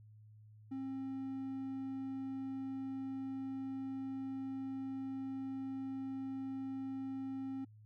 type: tone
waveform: triangle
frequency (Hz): 266.8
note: C4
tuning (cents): +34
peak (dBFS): -37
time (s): 0.71-7.65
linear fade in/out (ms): 10
effects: added 107 Hz sine -56 dBFS peak until 7.85 s